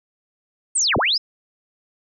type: linear two-way sweep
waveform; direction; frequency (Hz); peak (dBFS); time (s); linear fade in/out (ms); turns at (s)
sine; down then up; 9000 to 30.87 to 5360; -16; 0.75-1.18; 10; 0.97
effects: none